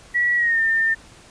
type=tone with pitch glide; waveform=sine; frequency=1934 to 1804.5 Hz; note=B6 to A6; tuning=-37 to +43 cents; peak=-16 dBFS; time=0.14-0.95 s; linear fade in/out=20 ms; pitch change=-120 cents; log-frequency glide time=0.36-0.6 s; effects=pink hiss -47 dBFS RMS until 1.3 s + resampled to 22050 Hz